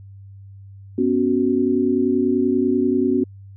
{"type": "chord", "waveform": "sine", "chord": "B suspended second", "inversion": "none", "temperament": "equal", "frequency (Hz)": [246.9, 277.2, 370], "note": ["B3", "C#4", "F#4"], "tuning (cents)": [0, 0, 0], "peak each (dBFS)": -20, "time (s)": [0.98, 3.24], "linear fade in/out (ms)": 5, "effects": ["added 98 Hz sine -38 dBFS peak until 3.56 s"]}